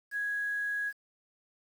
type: tone with quantisation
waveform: sine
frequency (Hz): 1661.2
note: G#6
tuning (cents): 0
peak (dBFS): -30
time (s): 0.11-0.93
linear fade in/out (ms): 50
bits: 9
effects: none